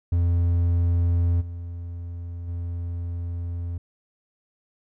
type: tone with level steps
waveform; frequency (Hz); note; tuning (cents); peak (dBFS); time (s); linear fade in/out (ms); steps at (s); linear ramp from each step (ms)
triangle; 86.2; F2; -22; -16 / -29 / -25; 0.12-3.78; 5; 1.4 / 2.47; 20
effects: none